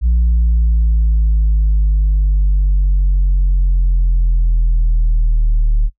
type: exponential sweep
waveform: sine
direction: down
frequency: 59 to 37.21 Hz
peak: -7 dBFS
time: 0.01-5.9 s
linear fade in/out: 50 ms
effects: noise-tail reverb RT60 0.1 s tail -19 dB re dry + tanh soft clip ceiling -8 dBFS